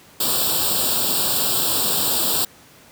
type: noise with comb filter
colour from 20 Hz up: white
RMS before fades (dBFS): -20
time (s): 0.2-2.45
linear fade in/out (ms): 5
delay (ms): 0.24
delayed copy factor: +0.95
effects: pink hiss -48 dBFS RMS until 2.91 s + high-pass 100 Hz 12 dB/octave